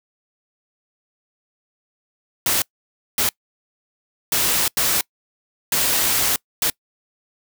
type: noise bursts at uneven times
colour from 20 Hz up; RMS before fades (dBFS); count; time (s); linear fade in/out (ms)
white; -19; 6; 2.46-2.62 / 3.18-3.29 / 4.32-4.68 / 4.77-5.01 / 5.72-6.36 / 6.62-6.7; 2
effects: noise-tail reverb RT60 0.1 s tail -25 dB re dry